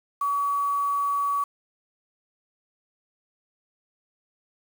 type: tone with quantisation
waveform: sine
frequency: 1135 Hz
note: C#6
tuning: 41 cents sharp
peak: -22 dBFS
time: 0.21-1.44 s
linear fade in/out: 5 ms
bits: 7
effects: none